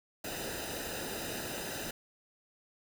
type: noise with comb filter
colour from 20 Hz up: pink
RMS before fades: -39 dBFS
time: 0.24-1.91 s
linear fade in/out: 5 ms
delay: 0.9 ms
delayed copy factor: -0.7
effects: none